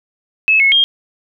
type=tone with pitch steps; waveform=sine; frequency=2595 / 2185 / 3221 Hz; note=E7 / C#7 / G7; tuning=-28 / -26 / +46 cents; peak=-8 dBFS; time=0.48-0.84 s; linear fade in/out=0 ms; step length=120 ms; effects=none